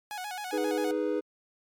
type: tone with vibrato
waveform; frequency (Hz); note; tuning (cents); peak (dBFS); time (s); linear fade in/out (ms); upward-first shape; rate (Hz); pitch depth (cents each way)
sawtooth; 784; G5; 0; -31; 0.11-0.91; 0; square; 7.5; 110
type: chord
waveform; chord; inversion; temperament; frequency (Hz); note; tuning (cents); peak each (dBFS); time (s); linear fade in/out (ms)
triangle; G# minor; second; equal; 311.1 / 415.3 / 493.9; D#4 / G#4 / B4; 0 / 0 / 0; -29; 0.52-1.21; 20
effects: MP3 96 kbps